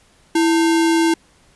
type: tone with sample-and-hold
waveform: sine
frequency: 329.6 Hz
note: E4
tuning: in tune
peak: -12 dBFS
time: 0.35-1.14 s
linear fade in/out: 5 ms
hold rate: 1225 Hz
effects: pink hiss -54 dBFS RMS until 1.55 s + resampled to 24000 Hz